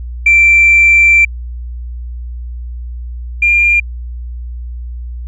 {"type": "tone pair in turn", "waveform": "sine", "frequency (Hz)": [2348, 2397], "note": ["D7", "D7"], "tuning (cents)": [-1, 35], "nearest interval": "unison", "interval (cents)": 36, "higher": "second", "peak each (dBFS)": [-3, -6], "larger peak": "first", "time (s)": [[0.26, 1.25], [3.42, 3.8]], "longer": "first", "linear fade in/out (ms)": 5, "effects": ["tanh soft clip ceiling 0 dBFS", "added 60 Hz sine -21 dBFS peak until 5.27 s"]}